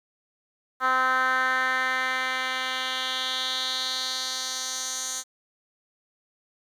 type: tone with band-pass filter sweep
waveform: 10% pulse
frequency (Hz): 258.5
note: C4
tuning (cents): -21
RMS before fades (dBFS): -27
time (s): 0.8-5.24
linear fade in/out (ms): 50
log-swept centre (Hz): 1300 to 6900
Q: 2.7
effects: 9-bit